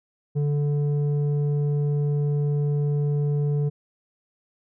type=tone with low-pass filter; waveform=square; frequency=145.8 Hz; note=D3; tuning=12 cents flat; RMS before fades=-23 dBFS; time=0.35-3.7 s; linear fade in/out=20 ms; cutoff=320 Hz; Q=3.6; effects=none